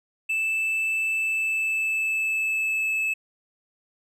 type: tone with pitch glide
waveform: triangle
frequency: 2637 to 2608 Hz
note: E7 to E7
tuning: 0 to -19 cents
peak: -21 dBFS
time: 0.29-3.14 s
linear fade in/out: 10 ms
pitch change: -19 cents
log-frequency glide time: 1.12-3 s
effects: none